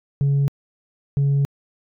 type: tone pair in turn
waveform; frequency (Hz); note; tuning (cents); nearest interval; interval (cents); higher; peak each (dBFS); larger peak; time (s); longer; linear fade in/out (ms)
sine; 140.2 / 140.2; C#3 / C#3; +20 / +20; unison; 0; neither; -13; neither; 0.21-0.48 / 1.17-1.45; second; 0
effects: tanh soft clip ceiling -14 dBFS